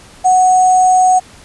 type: tone with sample-and-hold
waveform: sine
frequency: 740 Hz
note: F#5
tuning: in tune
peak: -6 dBFS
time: 0.24-1.2 s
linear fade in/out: 20 ms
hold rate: 7350 Hz
effects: pink hiss -40 dBFS RMS until 1.44 s + resampled to 24000 Hz